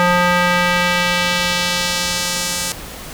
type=tone with band-pass filter sweep; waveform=square; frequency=177.3 Hz; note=F3; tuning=26 cents sharp; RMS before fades=-17 dBFS; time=0-2.72 s; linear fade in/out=0 ms; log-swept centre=1300 to 8000 Hz; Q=0.93; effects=pink hiss -32 dBFS RMS until 3.13 s